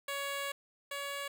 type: tone pair in turn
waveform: 10% pulse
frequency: 560 / 563.1 Hz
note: C#5 / C#5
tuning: +18 / +27 cents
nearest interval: unison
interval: 9 cents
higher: second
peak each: -27 / -29 dBFS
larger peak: first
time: 0.08-0.52 / 0.91-1.28 s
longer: first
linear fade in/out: 5 ms
effects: none